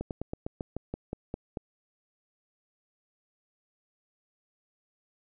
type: slowing click train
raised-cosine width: 2 ms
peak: -20 dBFS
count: 11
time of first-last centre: 0.01-1.572 s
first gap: 98 ms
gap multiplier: 1.1
effects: none